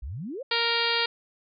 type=exponential sweep; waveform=sine; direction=up; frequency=53.2 to 587.3 Hz; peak=-32 dBFS; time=0.02-0.43 s; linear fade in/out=10 ms
type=harmonic tone; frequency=466.2 Hz; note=A#4; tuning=in tune; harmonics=1 / 2 / 3 / 4 / 5 / 6 / 7 / 8 / 9 / 10; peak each=-32 / -32 / -32 / -32 / -32 / -32 / -32 / -32 / -32 / -32 dBFS; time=0.51-1.06 s; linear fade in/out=5 ms
effects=none